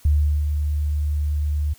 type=tone with ADSR envelope; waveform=sine; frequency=74.2 Hz; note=D2; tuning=18 cents sharp; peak=-13 dBFS; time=0.05-1.74 s; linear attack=4 ms; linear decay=390 ms; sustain=-6 dB; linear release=14 ms; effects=white hiss -52 dBFS RMS until 1.78 s